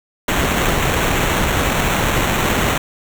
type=noise with sample-and-hold; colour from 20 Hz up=pink; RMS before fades=-17 dBFS; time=0.28-2.78 s; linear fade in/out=5 ms; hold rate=4900 Hz; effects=none